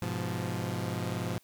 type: chord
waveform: sawtooth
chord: F diminished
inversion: first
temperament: equal with one note detuned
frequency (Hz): 103.83 / 124.69 / 174.61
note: Ab2 / Cb3 / F3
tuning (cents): 0 / +17 / 0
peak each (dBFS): -32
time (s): 0.02-1.38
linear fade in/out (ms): 0
effects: white hiss -65 dBFS RMS until 1.43 s